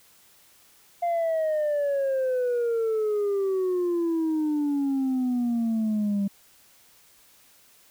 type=exponential sweep; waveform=sine; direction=down; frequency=698 to 196.8 Hz; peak=-20 dBFS; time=1.02-6.28 s; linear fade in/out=10 ms; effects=tanh soft clip ceiling -21 dBFS + white hiss -57 dBFS RMS until 7.9 s